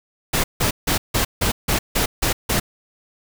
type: noise bursts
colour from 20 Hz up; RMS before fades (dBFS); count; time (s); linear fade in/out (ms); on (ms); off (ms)
pink; -19; 9; 0.33-2.6; 10; 110; 160
effects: none